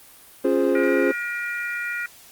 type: chord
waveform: triangle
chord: Db major seventh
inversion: none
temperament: equal with one note detuned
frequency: 274 / 349.2 / 415.3 / 523.3 Hz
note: Db4 / F4 / Ab4 / C5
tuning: -20 / 0 / 0 / 0 cents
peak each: -21 dBFS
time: 0.44-1.12 s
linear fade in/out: 10 ms
type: harmonic tone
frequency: 477.3 Hz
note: A#4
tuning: 41 cents sharp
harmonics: 3 / 4 / 5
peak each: -28 / -30 / -32 dBFS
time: 0.75-2.06 s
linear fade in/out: 2 ms
effects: white hiss -48 dBFS RMS until 2.31 s + Opus 32 kbps